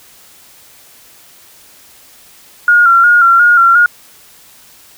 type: tone with vibrato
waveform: sine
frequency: 1400 Hz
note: F6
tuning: 4 cents sharp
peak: -4 dBFS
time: 2.68-3.86 s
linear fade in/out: 2 ms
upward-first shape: square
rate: 2.8 Hz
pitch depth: 38 cents each way
effects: white hiss -42 dBFS RMS until 4.97 s